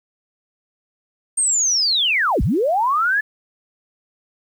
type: linear two-way sweep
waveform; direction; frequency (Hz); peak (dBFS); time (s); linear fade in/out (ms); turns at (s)
sine; down then up; 8730 to 34.65 to 1745; -15; 1.37-3.21; 10; 2.42
effects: 8-bit